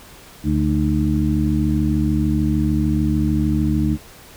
harmonic tone with a mistuned harmonic, 73.42 Hz, D2, in tune, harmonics 1 / 2 / 3 / 4, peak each -21 / -21 / -21 / -21 dBFS, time 0.43-3.98 s, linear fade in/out 50 ms, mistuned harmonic 4, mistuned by +76 cents, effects pink hiss -43 dBFS RMS until 4.36 s

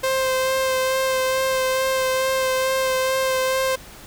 sawtooth tone with vibrato, 523.3 Hz, C5, in tune, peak -15 dBFS, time 0.03-3.76 s, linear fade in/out 10 ms, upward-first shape sine, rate 2.3 Hz, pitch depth 14 cents each way, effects pink hiss -42 dBFS RMS until 4.06 s

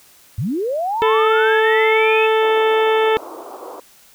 sine linear sweep, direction up, 87.31 to 2637 Hz, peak -18 dBFS, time 0.38-2.27 s, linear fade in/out 5 ms
harmonic tone, 440 Hz, A4, in tune, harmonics 1 / 2 / 3 / 4 / 5 / 6 / 7 / 8, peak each -14 / -20 / -24 / -26 / -28 / -30 / -31 / -32 dBFS, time 1.02-3.17 s, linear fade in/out 0 ms
pink band-pass noise, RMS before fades -34 dBFS, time 2.42-3.8 s, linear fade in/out 2 ms, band 320 to 1200 Hz, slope 48 dB/octave
effects white hiss -49 dBFS RMS until 4.14 s

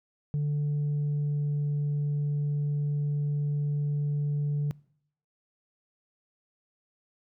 sine tone with pitch glide, 146.83 to 145.9 Hz, D3 to D3, 0 to -11 cents, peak -23 dBFS, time 0.34-4.71 s, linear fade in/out 0 ms, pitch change -11 cents, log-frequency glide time 0.65-1.71 s, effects noise-tail reverb RT60 0.7 s tail -25 dB re dry + tanh soft clip ceiling -24 dBFS

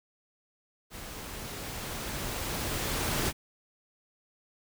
pink noise with level ramp, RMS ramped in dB -43 to -29 dBFS, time 0.9-3.33 s, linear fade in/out 50 ms, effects none

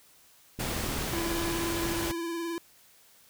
click train, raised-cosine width 3 ms, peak -25 dBFS, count 19, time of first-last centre 0.59-1.039 s, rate 40.1 Hz
pink noise, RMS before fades -33 dBFS, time 0.59-2.12 s, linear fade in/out 10 ms
square tone with vibrato, 336.2 Hz, E4, 34 cents sharp, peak -32 dBFS, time 1.13-2.58 s, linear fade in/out 0 ms, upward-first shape sine, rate 19 Hz, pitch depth 31 cents each way
effects white hiss -59 dBFS RMS until 3.29 s

